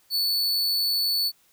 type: tone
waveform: 45% pulse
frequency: 4454 Hz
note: C#8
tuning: 7 cents sharp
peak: -21 dBFS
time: 0.1-1.32 s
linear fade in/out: 50 ms
effects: white hiss -62 dBFS RMS until 1.52 s